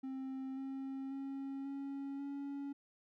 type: tone with pitch steps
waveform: triangle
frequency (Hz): 264.8 / 268.7 / 272.6 / 276.5 / 280.5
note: C4 / C4 / C#4 / C#4 / C#4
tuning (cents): +21 / +46 / -29 / -4 / +21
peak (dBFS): -38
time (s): 0.03-2.73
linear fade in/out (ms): 10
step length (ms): 540
effects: none